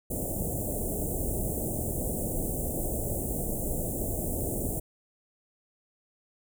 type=band-stop noise; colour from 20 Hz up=pink; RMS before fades=-31 dBFS; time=0.1-4.8 s; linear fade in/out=10 ms; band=690 to 7800 Hz; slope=48 dB/octave; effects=none